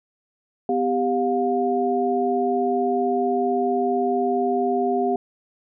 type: tone cluster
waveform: sine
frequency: 251.2 / 395.5 / 711 Hz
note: B3 / G4 / F5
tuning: +30 / +15 / +31 cents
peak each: -25 / -22 / -23 dBFS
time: 0.69-5.16 s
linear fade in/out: 2 ms
effects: none